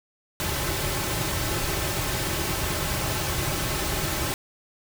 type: noise with comb filter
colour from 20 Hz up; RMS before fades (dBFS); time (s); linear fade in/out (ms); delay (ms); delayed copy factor
pink; -27; 0.4-4.34; 0; 4.2; -0.55
effects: none